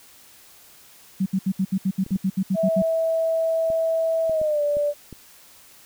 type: tone bursts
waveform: sine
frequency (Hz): 190.7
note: G3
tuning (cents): -47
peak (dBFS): -18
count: 13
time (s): 1.2-2.821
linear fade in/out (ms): 10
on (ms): 61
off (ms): 69
type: clicks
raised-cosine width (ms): 3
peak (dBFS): -25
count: 9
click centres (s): 2.064 / 2.108 / 2.159 / 2.82 / 3.702 / 4.296 / 4.415 / 4.769 / 5.127
type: tone with pitch glide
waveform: sine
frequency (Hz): 652 to 584.2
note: E5 to D5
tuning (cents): -19 to -9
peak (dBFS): -19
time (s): 2.54-4.94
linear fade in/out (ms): 50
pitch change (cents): -190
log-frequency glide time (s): 4.27-4.62
effects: white hiss -50 dBFS RMS until 5.85 s